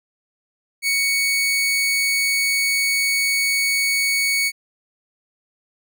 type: tone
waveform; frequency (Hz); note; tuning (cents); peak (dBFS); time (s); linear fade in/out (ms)
sawtooth; 2228; C#7; +8; -14; 0.82-4.52; 50
effects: none